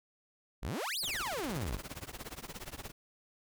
sawtooth exponential two-way sweep, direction up then down, 39.72 to 5274 to 39.72 Hz, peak -31 dBFS, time 0.62-1.78 s, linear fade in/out 20 ms, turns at 0.99 s
pink noise with tremolo, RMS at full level -41 dBFS, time 1.02-2.92 s, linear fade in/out 20 ms, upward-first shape triangle, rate 17 Hz, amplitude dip 100%
effects none

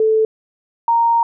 sine tone pair in turn, 438.6 / 929.4 Hz, A4 / A#5, -6 / -5 cents, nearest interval octave + minor second, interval 1301 cents, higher second, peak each -11 dBFS, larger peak neither, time 0-0.25 / 0.88-1.23 s, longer second, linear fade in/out 2 ms, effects none

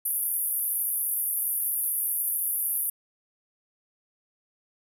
white band-pass noise, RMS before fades -28 dBFS, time 0.05-2.9 s, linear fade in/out 5 ms, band 10000 to 14000 Hz, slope 96 dB/octave, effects none

